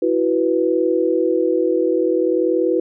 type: chord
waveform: sine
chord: E suspended second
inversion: none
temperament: equal with one note detuned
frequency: 329.6 / 370 / 492.5 Hz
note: E4 / F#4 / B4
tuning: 0 / 0 / -5 cents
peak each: -19 dBFS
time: 0.02-2.8 s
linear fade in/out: 5 ms
effects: none